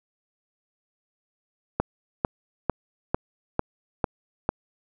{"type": "click train", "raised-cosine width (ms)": 1, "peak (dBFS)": -7, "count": 7, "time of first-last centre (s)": [1.8, 4.491], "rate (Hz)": 2.23, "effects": []}